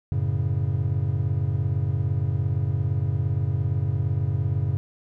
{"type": "chord", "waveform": "triangle", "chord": "F# minor", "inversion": "none", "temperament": "equal", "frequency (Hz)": [92.5, 110, 138.59], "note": ["F#2", "A2", "C#3"], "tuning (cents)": [0, 0, 0], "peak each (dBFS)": -24, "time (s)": [0.12, 4.77], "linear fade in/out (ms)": 0, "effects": []}